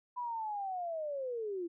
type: linear sweep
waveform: sine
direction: down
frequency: 995 to 330 Hz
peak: -35 dBFS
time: 0.16-1.68 s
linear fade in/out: 20 ms
effects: none